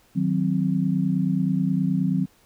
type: chord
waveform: sine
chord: C diminished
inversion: first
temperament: equal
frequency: 155.56 / 185 / 261.6 Hz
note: Eb3 / Gb3 / C4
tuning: 0 / 0 / 0 cents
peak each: -25 / -22 / -26 dBFS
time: 0.15-2.26 s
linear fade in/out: 20 ms
effects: pink hiss -59 dBFS RMS until 2.45 s